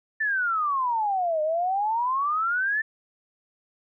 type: exponential two-way sweep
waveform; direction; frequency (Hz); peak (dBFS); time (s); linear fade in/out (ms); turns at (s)
sine; down then up; 1790 to 605 to 1790; -22; 0.2-2.82; 10; 1.42
effects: none